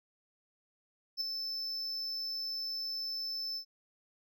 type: tone with ADSR envelope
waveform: triangle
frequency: 5274 Hz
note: E8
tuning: in tune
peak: -28 dBFS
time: 1.17-3.65 s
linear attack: 39 ms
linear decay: 8 ms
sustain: -6 dB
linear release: 86 ms
effects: none